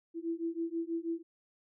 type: beating tone pair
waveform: sine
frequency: 329.6 / 335.8 Hz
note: E4 / E4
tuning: 0 / +32 cents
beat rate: 6.2 Hz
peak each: -36 / -36 dBFS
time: 0.14-1.23 s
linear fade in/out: 50 ms
effects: none